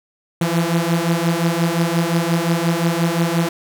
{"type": "beating tone pair", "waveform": "sawtooth", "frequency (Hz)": [165.6, 171.3], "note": ["E3", "F3"], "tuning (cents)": [8, -33], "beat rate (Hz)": 5.7, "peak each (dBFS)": -15, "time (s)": [0.41, 3.49], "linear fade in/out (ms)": 5, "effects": []}